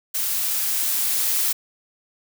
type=noise with level ramp; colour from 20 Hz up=blue; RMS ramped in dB=-24 to -21 dBFS; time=0.14-1.53 s; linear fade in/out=10 ms; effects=none